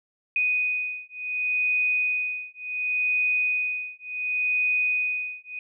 sine beating tone pair, 2489 / 2489.69 Hz, D#7 / D#7, 0 / 0 cents, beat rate 0.69 Hz, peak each -26 / -26 dBFS, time 0.36-5.59 s, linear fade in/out 2 ms, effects none

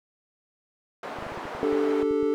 white band-pass noise, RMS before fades -36 dBFS, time 1.03-2.03 s, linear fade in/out 2 ms, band 320 to 1000 Hz, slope 12 dB/octave
clicks, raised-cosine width 3 ms, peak -28 dBFS, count 11, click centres 1.187 / 1.225 / 1.266 / 1.321 / 1.375 / 1.454 / 1.55 / 1.728 / 2.03 / 2.11 / 2.229 s
triangle chord, D suspended fourth, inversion none, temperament just, 293.7 / 391.6 / 440.5 Hz, D4 / G4 / A4, 0 / -2 / +2 cents, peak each -25 / -27 / -22 dBFS, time 1.63-2.34 s, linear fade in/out 0 ms
effects none

